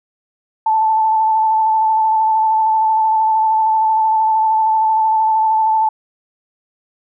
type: tone with vibrato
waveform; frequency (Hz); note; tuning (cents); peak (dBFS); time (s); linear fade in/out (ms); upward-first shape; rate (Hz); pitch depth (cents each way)
sine; 878; A5; -4; -11; 0.66-5.89; 5; square; 13; 15
effects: none